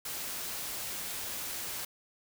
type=noise; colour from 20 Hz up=white; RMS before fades=-38 dBFS; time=0.05-1.85 s; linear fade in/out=5 ms; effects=none